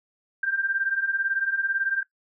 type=beating tone pair; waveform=sine; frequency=1568 / 1586 Hz; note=G6 / G6; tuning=0 / +20 cents; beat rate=18 Hz; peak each=-28 / -25 dBFS; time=0.43-2.03 s; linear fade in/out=5 ms; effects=noise-tail reverb RT60 0.1 s tail -17 dB re dry